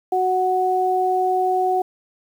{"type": "tone pair together", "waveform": "sine", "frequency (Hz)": [370.6, 740], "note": ["F#4", "F#5"], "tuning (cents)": [3, 0], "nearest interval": "octave", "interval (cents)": 1197, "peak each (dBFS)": [-21, -18], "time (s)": [0.12, 1.82], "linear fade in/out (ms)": 5, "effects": ["8-bit"]}